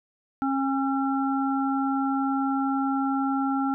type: harmonic tone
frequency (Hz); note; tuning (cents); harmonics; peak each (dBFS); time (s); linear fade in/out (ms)
271.1; C#4; -38; 1 / 3 / 5; -24 / -29 / -31; 0.42-3.74; 0
effects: none